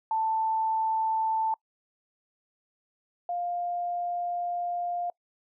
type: tone pair in turn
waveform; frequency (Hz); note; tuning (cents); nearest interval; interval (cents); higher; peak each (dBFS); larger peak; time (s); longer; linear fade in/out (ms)
sine; 885 / 702.4; A5 / F5; +10 / +10; major third; 400; first; -24 / -28; first; 0.11-1.54 / 3.29-5.1; second; 2
effects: noise-tail reverb RT60 0.1 s tail -24 dB re dry